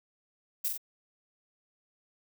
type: noise with echo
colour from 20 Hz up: violet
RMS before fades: -30 dBFS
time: 0.64-0.69 s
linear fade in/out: 10 ms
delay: 44 ms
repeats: 2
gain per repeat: -4 dB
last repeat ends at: 0.778 s
effects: none